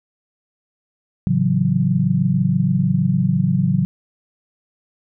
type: chord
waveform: sine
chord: F# minor seventh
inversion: first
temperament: equal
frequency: 110 / 138.59 / 164.81 / 185 Hz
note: A2 / C#3 / E3 / F#3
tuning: 0 / 0 / 0 / 0 cents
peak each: -24 / -19 / -21 / -18 dBFS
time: 1.27-3.85 s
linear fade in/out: 0 ms
effects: none